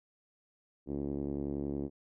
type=tone with low-pass filter; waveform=5% pulse; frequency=70.7 Hz; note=C#2; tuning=35 cents sharp; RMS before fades=-36 dBFS; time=0.86-1.9 s; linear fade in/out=50 ms; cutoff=320 Hz; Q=2.2; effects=none